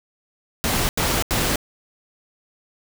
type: noise bursts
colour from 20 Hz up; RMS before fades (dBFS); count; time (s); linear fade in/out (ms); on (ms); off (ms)
pink; -21; 3; 0.64-1.558; 0; 250; 84
effects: none